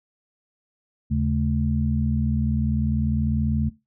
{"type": "tone cluster", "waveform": "sine", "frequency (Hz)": [77.3, 137.7, 217.8], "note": ["D#2", "C#3", "A3"], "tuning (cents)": [-11, -11, -17], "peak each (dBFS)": -24, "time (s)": [1.1, 3.7], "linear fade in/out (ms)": 20, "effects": ["noise-tail reverb RT60 0.2 s tail -17 dB re dry"]}